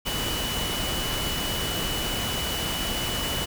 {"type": "tone in noise", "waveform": "sine", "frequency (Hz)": 2960, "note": "F#7", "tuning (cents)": 0, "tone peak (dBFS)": -31, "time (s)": [0.05, 3.46], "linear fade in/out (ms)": 20, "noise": "pink", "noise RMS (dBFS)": -29, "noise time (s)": [0.05, 3.46], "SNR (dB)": -5, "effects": []}